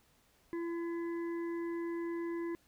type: harmonic tone with a mistuned harmonic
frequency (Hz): 338.6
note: E4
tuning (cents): +46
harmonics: 1 / 3 / 5 / 6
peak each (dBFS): -35 / -49 / -54 / -54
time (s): 0.53-2.55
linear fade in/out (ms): 0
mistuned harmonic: 6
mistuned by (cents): -16
effects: pink hiss -69 dBFS RMS until 2.67 s